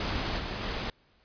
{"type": "noise with level steps", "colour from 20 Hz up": "pink", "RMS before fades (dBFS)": [-31, -35, -33], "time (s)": [0, 0.9], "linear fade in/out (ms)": 2, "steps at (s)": [0.38, 0.6], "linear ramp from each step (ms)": 20, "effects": ["pink hiss -65 dBFS RMS until 1.24 s", "resampled to 11025 Hz"]}